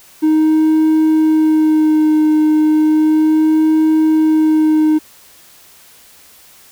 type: tone with vibrato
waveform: triangle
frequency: 311.1 Hz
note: D#4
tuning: in tune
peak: -6 dBFS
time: 0.22-4.99 s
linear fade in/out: 20 ms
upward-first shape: sine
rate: 0.34 Hz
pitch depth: 18 cents each way
effects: tanh soft clip ceiling -2 dBFS + white hiss -44 dBFS RMS until 6.71 s